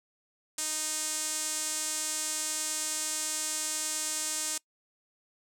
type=tone with band-pass filter; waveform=sawtooth; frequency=309.6 Hz; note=D#4; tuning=9 cents flat; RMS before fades=-33 dBFS; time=0.58-4.58 s; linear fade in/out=5 ms; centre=7900 Hz; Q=2.5; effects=noise-tail reverb RT60 0.1 s tail -24 dB re dry